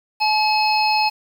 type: harmonic tone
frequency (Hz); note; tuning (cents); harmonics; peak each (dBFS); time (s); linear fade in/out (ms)
856; A5; -48; 1 / 3 / 5 / 6; -17 / -22 / -24 / -25; 0.2-1.1; 20
effects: 7-bit